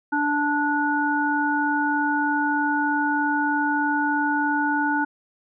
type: harmonic tone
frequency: 292.8 Hz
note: D4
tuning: 5 cents flat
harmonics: 1 / 3 / 5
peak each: -24 / -24 / -24 dBFS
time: 0.12-5.05 s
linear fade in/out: 10 ms
effects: none